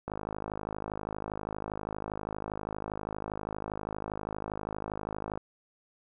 click train, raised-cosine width 1 ms, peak -21 dBFS, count 279, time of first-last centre 0.08-5.375 s, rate 52.5 Hz, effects none

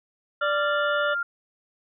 harmonic tone, 587.3 Hz, D5, in tune, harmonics 1 / 2 / 3 / 5 / 6, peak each -25 / -33 / -35 / -36 / -37 dBFS, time 0.41-1.15 s, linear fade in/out 20 ms
sine tone with pitch glide, 1386 to 1397.3 Hz, F6 to F6, -14 to 0 cents, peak -24 dBFS, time 0.41-1.23 s, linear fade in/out 5 ms, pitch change +14 cents, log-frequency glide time 0.57-1.07 s
effects none

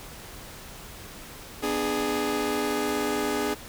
sawtooth chord, G# diminished, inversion first, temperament just, 249.2 / 299 / 415.3 Hz, B3 / D4 / G#4, +16 / +31 / 0 cents, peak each -28 / -26 / -24 dBFS, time 1.62-3.55 s, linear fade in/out 20 ms, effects pink hiss -43 dBFS RMS until 3.68 s

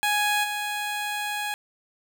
15% pulse tone with level steps, 832 Hz, G#5, 3 cents sharp, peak -15 / -21 dBFS, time 0.03-1.54 s, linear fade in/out 0 ms, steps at 0.43 s, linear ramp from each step 20 ms, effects none

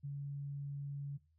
sine tone, 141.5 Hz, C#3, 36 cents sharp, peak -39 dBFS, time 0.03-1.18 s, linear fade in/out 20 ms, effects noise-tail reverb RT60 0.3 s tail -22 dB re dry + added 80 Hz sine -70 dBFS peak until 1.38 s

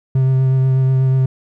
triangle tone with vibrato, 131.6 Hz, C3, 10 cents sharp, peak -9 dBFS, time 0.15-1.26 s, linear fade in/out 5 ms, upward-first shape triangle, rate 8.2 Hz, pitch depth 17 cents each way, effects none

